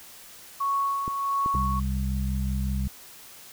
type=tone with tremolo; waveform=sine; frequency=1108.7 Hz; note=C#6; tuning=in tune; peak=-22 dBFS; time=0.6-1.8 s; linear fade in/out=10 ms; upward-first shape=sine; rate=1.5 Hz; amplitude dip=45%
type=clicks; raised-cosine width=3 ms; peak=-21 dBFS; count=3; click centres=1.079 / 1.461 / 1.549 s
type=harmonic tone; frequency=65.41 Hz; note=C2; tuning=in tune; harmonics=1 / 2 / 3; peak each=-26 / -32 / -31 dBFS; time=1.54-2.88 s; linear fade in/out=5 ms
effects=white hiss -47 dBFS RMS until 3.52 s